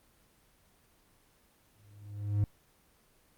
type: tone with exponential growth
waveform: triangle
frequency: 102.9 Hz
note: G#2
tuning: 16 cents flat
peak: -21 dBFS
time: 1.75-2.44 s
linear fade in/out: 0 ms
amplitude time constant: 150 ms
effects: pink hiss -66 dBFS RMS until 3.37 s + Opus 24 kbps